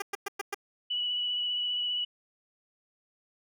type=tone bursts; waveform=10% pulse; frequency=401.2 Hz; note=G4; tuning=40 cents sharp; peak=-22 dBFS; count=5; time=0-0.545 s; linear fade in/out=5 ms; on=21 ms; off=110 ms
type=tone with vibrato; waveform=sine; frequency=2948 Hz; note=F#7; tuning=7 cents flat; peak=-28 dBFS; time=0.9-2.05 s; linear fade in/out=10 ms; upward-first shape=triangle; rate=15 Hz; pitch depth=21 cents each way
effects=none